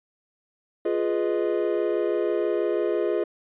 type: chord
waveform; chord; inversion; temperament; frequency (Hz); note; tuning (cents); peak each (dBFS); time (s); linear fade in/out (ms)
triangle; F half-diminished seventh; none; equal; 349.2 / 415.3 / 493.9 / 622.3; F4 / Ab4 / Cb5 / Eb5; 0 / 0 / 0 / 0; -24 / -24 / -28 / -28; 0.85-3.24; 5
effects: resampled to 8000 Hz